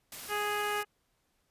white noise, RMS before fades -43 dBFS, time 0.12-0.83 s, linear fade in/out 2 ms
harmonic tone, 415.3 Hz, G#4, in tune, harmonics 1 / 2 / 3 / 4 / 5 / 6 / 7, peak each -36 / -36 / -36 / -37 / -42 / -42 / -42 dBFS, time 0.28-0.85 s, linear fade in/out 50 ms
effects pink hiss -75 dBFS RMS until 1.5 s + resampled to 32000 Hz

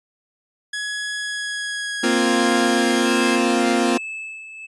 sawtooth tone with pitch glide, 1679 to 1632.1 Hz, G#6 to G#6, +18 to -31 cents, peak -21 dBFS, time 0.73-3.36 s, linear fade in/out 5 ms, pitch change -49 cents, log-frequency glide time 1.15-2.98 s
sawtooth chord, Bb suspended second, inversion none, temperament equal, 233.1 / 261.6 / 349.2 Hz, Bb3 / C4 / F4, 0 / 0 / 0 cents, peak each -17 dBFS, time 2.03-3.98 s, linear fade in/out 10 ms
triangle tone with tremolo, 2615 Hz, E7, 15 cents flat, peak -26 dBFS, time 3.04-4.67 s, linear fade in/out 20 ms, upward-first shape sine, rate 1.2 Hz, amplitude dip 60%
effects resampled to 24000 Hz

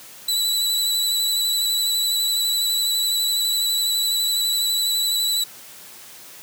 sawtooth tone with vibrato, 3951 Hz, B7, in tune, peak -16 dBFS, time 0.28-5.44 s, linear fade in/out 5 ms, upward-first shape sine, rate 12 Hz, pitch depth 20 cents each way, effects white hiss -42 dBFS RMS until 6.42 s + high-pass 100 Hz 12 dB/octave

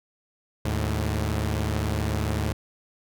sawtooth tone pair together, 75.8 / 107.2 Hz, D#2 / A2, -45 / -45 cents, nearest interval tritone, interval 600 cents, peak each -23 dBFS, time 0.65-2.53 s, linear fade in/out 5 ms, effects none

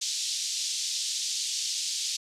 white band-pass noise, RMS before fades -31 dBFS, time 0.01-2.17 s, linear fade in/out 10 ms, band 3500 to 6900 Hz, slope 24 dB/octave, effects low-pass 12000 Hz 12 dB/octave

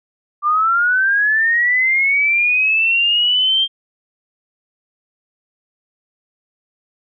sine linear sweep, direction up, 1174.7 to 3190 Hz, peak -12 dBFS, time 0.42-3.68 s, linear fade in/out 50 ms, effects none

